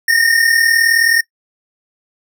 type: tone pair together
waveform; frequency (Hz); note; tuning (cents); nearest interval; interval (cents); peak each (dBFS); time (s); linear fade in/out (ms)
square; 1825.3 / 1864.7; A#6 / A#6; -37 / 0; unison; 37; -12 / -17; 0.08-1.21; 5
effects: noise-tail reverb RT60 0.1 s tail -21 dB re dry